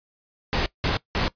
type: noise bursts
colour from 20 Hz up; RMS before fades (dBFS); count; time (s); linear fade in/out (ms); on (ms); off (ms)
pink; -23; 3; 0.53-1.28; 0; 130; 180
effects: noise-tail reverb RT60 0.1 s tail -19 dB re dry + resampled to 11025 Hz